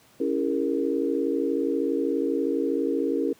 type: chord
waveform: sine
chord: A# half-diminished seventh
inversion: first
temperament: equal with one note detuned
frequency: 277.2 / 329.6 / 406.3 / 466.2 Hz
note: C#4 / E4 / G#4 / A#4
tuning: 0 / 0 / -38 / 0 cents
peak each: -27 / -28 / -29 / -28 dBFS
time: 0.2-3.33 s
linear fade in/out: 5 ms
effects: pink hiss -57 dBFS RMS until 3.39 s + high-pass 100 Hz 12 dB/octave